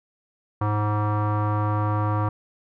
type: tone with low-pass filter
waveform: square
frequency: 105.2 Hz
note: G#2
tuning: 23 cents sharp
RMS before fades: -23 dBFS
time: 0.61-2.29 s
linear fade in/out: 5 ms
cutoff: 1100 Hz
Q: 4.7
effects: none